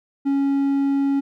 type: tone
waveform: triangle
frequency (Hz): 277.2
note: C#4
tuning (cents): 0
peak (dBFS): -15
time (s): 0.25-1.21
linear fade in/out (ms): 20
effects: none